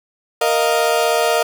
35% pulse chord, Bb suspended fourth, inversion none, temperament equal, 466.2 / 622.3 / 698.5 Hz, Bb4 / Eb5 / F5, 0 / 0 / 0 cents, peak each -17 dBFS, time 0.41-1.43 s, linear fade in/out 5 ms, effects none

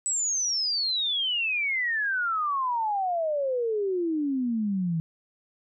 sine exponential sweep, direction down, 8010 to 159.1 Hz, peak -24 dBFS, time 0.06-5 s, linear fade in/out 0 ms, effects none

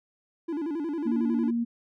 triangle tone with vibrato, 311.1 Hz, D#4, in tune, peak -26 dBFS, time 0.48-1.51 s, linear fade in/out 10 ms, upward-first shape square, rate 11 Hz, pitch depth 130 cents each way
sine tone, 234.5 Hz, A#3, 11 cents sharp, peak -24 dBFS, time 1.05-1.65 s, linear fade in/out 20 ms
effects none

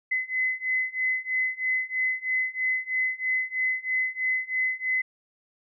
sine beating tone pair, 2030 / 2033.1 Hz, B6 / B6, +47 / +50 cents, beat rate 3.1 Hz, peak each -28 / -27 dBFS, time 0.11-5.02 s, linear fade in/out 10 ms, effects none

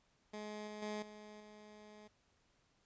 15% pulse tone with level steps, 211.3 Hz, G#3, 30 cents sharp, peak -38 / -40 / -34 / -46 / -49 dBFS, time 0.33-2.08 s, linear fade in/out 10 ms, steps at 0.67 / 0.82 / 1.02 / 1.4 s, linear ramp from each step 5 ms, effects pink hiss -75 dBFS RMS until 2.85 s + resampled to 16000 Hz

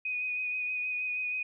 sine tone with vibrato, 2489 Hz, D#7, in tune, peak -30 dBFS, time 0.05-1.43 s, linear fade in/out 5 ms, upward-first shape sine, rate 6.3 Hz, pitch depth 20 cents each way, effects none

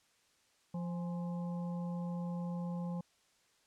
harmonic tone with a mistuned harmonic, 174.61 Hz, F3, in tune, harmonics 1 / 3 / 5 / 6, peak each -36 / -48 / -51 / -56 dBFS, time 0.74-3.01 s, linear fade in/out 5 ms, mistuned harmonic 5, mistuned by -77 cents, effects white hiss -71 dBFS RMS until 3.66 s + low-pass 8000 Hz 12 dB/octave

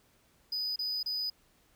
triangle tone bursts, 4978 Hz, D#8, in tune, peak -30 dBFS, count 3, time 0.52-1.3 s, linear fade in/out 5 ms, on 240 ms, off 30 ms, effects pink hiss -67 dBFS RMS until 1.75 s

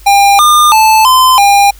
square tone with pitch steps, 801 / 1208 / 875 / 1028 / 804 Hz, G5 / D6 / A5 / C6 / G5, +37 / +48 / -10 / -31 / +44 cents, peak -4 dBFS, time 0.06-1.71 s, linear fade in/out 10 ms, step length 330 ms, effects added 50 Hz sine -33 dBFS peak until 1.79 s + white hiss -41 dBFS RMS until 1.79 s

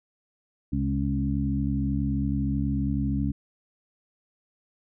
harmonic tone with a mistuned harmonic, 69.3 Hz, C#2, in tune, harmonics 1 / 2 / 3 / 4, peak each -29 / -29 / -29 / -29 dBFS, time 0.72-3.32 s, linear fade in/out 10 ms, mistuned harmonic 2, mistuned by -40 cents, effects none

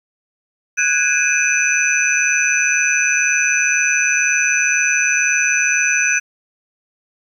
sine tone cluster, 1481 / 1648 / 2425 / 2567 / 6030 Hz, F#6 / G#6 / D#7 / E7 / F#8, +1 / -14 / -45 / -47 / +32 cents, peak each -20 dBFS, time 0.77-6.2 s, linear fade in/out 20 ms, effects 8-bit

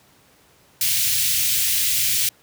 white band-stop noise, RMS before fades -20 dBFS, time 0.81-2.29 s, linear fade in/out 2 ms, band 130 to 2200 Hz, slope 24 dB/octave, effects pink hiss -55 dBFS RMS until 2.42 s + high-pass 80 Hz 12 dB/octave

